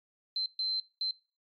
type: tone bursts at uneven times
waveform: sine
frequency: 4099 Hz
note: C8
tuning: 36 cents flat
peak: -29 dBFS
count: 3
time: 0.36-0.46 / 0.59-0.8 / 1.01-1.11 s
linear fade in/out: 2 ms
effects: noise-tail reverb RT60 0.4 s tail -25 dB re dry + MP3 48 kbps